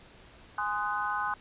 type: chord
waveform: sine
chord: Ab dominant seventh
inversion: none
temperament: just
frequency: 830.6 / 1038.3 / 1245.9 / 1495.1 Hz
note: Ab5 / C6 / Eb6 / Gb6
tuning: 0 / -14 / +2 / +18 cents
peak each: -34 dBFS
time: 0.58-1.34 s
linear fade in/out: 2 ms
effects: pink hiss -54 dBFS RMS until 1.4 s + resampled to 8000 Hz